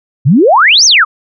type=exponential two-way sweep; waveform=sine; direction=up then down; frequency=116.54 to 6550 to 1129 Hz; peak=-3 dBFS; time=0.25-1.05 s; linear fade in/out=20 ms; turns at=0.85 s; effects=none